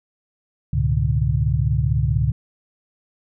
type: tone cluster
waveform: sine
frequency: 69.1 / 106 / 122 / 146.4 Hz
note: C#2 / G#2 / B2 / D3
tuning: -5 / +36 / -21 / -5 cents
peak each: -22 dBFS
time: 0.73-2.32 s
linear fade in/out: 5 ms
effects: none